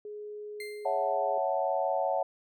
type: tone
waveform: sine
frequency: 418.6 Hz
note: G#4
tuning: 14 cents sharp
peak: -38 dBFS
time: 0.05-1.38 s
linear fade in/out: 2 ms
type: tone with exponential decay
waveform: 35% pulse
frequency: 2093 Hz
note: C7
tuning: in tune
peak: -36 dBFS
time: 0.6-1.16 s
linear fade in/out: 2 ms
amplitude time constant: 120 ms
type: chord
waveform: sine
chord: F# minor seventh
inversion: second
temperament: equal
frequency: 554.4 / 659.3 / 740 / 880 Hz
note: C#5 / E5 / F#5 / A5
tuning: 0 / 0 / 0 / 0 cents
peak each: -31 / -32 / -31 / -34 dBFS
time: 0.85-2.23 s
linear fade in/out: 5 ms
effects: none